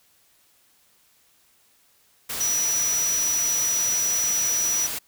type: tone in noise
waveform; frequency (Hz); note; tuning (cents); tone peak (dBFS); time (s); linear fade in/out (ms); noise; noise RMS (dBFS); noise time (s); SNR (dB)
sine; 5870; F#8; -15; -21; 2.4-4.87; 10; white; -30; 2.29-4.99; +6
effects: white hiss -61 dBFS RMS until 5.07 s